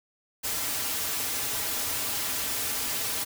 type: noise with comb filter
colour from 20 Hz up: white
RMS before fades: -30 dBFS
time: 0.43-3.25 s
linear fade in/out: 20 ms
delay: 5.5 ms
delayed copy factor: -0.7
effects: none